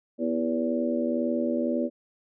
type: harmonic tone with a mistuned harmonic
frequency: 81.9 Hz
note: E2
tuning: 11 cents flat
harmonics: 3 / 4 / 5 / 6 / 7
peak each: -27 / -30 / -36 / -34 / -30 dBFS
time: 0.18-1.9 s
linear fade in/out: 50 ms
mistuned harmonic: 5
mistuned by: -49 cents
effects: none